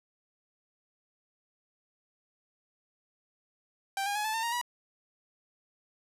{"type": "tone with pitch steps", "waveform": "sawtooth", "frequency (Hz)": [784, 812.1, 841.2, 871.4, 902.7, 935, 968.6], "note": ["G5", "G#5", "G#5", "A5", "A5", "A#5", "B5"], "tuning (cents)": [0, -39, 22, -17, 44, 5, -34], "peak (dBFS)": -26, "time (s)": [3.97, 4.614], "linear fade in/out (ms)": 2, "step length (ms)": 92, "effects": ["resampled to 32000 Hz", "10-bit"]}